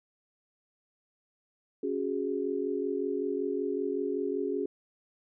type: chord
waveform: sine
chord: C# suspended fourth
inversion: none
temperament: equal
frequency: 277.2 / 370 / 415.3 Hz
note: C#4 / F#4 / G#4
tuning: 0 / 0 / 0 cents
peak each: -34 / -33 / -32 dBFS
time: 1.83-4.66 s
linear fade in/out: 5 ms
effects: none